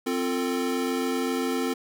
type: chord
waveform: square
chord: F major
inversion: second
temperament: equal with one note detuned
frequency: 261.6 / 349.2 / 446.9 Hz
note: C4 / F4 / A4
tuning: 0 / 0 / +27 cents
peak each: -28 / -32 / -31 dBFS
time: 0.06-1.74 s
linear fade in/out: 10 ms
effects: none